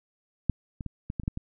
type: clicks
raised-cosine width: 5 ms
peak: -10 / -23 / -21 / -20 / -17 / -30 / -14 / -21 dBFS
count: 8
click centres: 0.497 / 0.808 / 0.863 / 1.101 / 1.198 / 1.235 / 1.279 / 1.374 s
effects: none